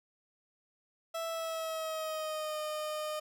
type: tone with pitch glide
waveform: 30% pulse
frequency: 659.3 to 611.6 Hz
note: E5 to D#5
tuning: 0 to -30 cents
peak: -32 dBFS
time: 1.14-3.2 s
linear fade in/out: 10 ms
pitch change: -130 cents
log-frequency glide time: 1.28-2.59 s
effects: none